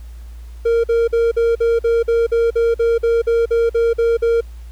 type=tone bursts; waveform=triangle; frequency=463.7 Hz; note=A#4; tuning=9 cents flat; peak=-10 dBFS; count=16; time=0.65-4.41 s; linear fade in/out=10 ms; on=190 ms; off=48 ms; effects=added 58 Hz sine -31 dBFS peak until 4.71 s + pink hiss -52 dBFS RMS until 4.71 s